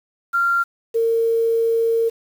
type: tone pair in turn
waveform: sine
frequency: 1384 / 457.2 Hz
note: F6 / A#4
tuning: -16 / -34 cents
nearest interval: octave + perfect fifth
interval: 1918 cents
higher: first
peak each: -15 dBFS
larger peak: neither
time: 0.33-0.64 / 0.94-2.1 s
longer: second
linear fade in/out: 20 ms
effects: 7-bit